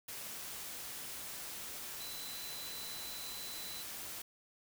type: tone in noise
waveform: sine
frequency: 4012 Hz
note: B7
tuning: 26 cents sharp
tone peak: -47 dBFS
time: 2-3.83 s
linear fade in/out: 5 ms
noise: white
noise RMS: -45 dBFS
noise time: 0.08-4.22 s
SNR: -5 dB
effects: none